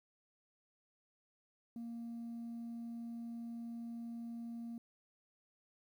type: tone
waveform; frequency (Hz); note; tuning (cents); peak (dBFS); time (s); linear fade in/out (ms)
sine; 233.1; A#3; 0; -40; 1.76-4.78; 2
effects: tanh soft clip ceiling -41 dBFS + 12-bit